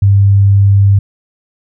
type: tone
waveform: sine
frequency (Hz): 99.4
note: G2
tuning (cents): +25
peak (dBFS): -4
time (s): 0.02-0.99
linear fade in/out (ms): 5
effects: none